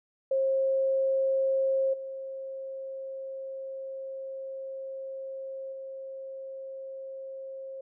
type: tone with level steps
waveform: sine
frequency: 535 Hz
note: C5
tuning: 38 cents sharp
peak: -23 / -35 / -37 dBFS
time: 0.31-7.81 s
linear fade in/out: 5 ms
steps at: 1.93 / 5.72 s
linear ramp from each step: 10 ms
effects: none